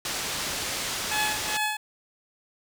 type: low-pass noise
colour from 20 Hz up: white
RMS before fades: -31 dBFS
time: 0.05-1.57 s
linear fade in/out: 2 ms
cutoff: 7000 Hz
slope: 12 dB/octave
type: tone with tremolo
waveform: 15% pulse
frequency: 853 Hz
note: G#5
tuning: 46 cents sharp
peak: -17 dBFS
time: 1.11-1.77 s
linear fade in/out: 5 ms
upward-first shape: triangle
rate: 2.4 Hz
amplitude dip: 95%
effects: none